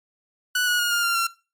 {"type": "tone with pitch steps", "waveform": "sawtooth", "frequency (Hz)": [1480, 1456.3, 1432.9, 1409.9, 1387.3, 1365], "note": ["F#6", "F#6", "F6", "F6", "F6", "F6"], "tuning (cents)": [0, -28, 44, 16, -12, -40], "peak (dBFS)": -16, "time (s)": [0.55, 1.27], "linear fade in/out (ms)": 5, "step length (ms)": 120, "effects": ["noise-tail reverb RT60 0.3 s tail -19 dB re dry", "MP3 96 kbps"]}